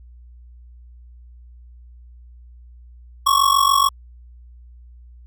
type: ring-modulated tone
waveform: square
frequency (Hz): 1108.7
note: C#6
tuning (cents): 0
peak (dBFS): -11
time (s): 3.26-3.89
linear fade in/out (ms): 10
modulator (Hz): 23.5
effects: added 60 Hz sine -41 dBFS peak until 5.26 s